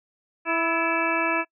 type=harmonic tone with a mistuned harmonic; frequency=329.6 Hz; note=E4; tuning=in tune; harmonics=1 / 2 / 3 / 4 / 5 / 7 / 8; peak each=-29 / -29 / -29 / -29 / -29 / -29 / -29 dBFS; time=0.45-1.45 s; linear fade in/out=50 ms; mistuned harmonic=5; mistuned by=+54 cents; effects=noise-tail reverb RT60 0.1 s tail -26 dB re dry